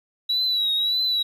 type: tone with vibrato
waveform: sine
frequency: 3900 Hz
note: B7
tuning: 23 cents flat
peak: -18 dBFS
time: 0.29-1.23 s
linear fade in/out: 10 ms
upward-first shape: triangle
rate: 1.7 Hz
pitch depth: 72 cents each way
effects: tanh soft clip ceiling -17 dBFS + 9-bit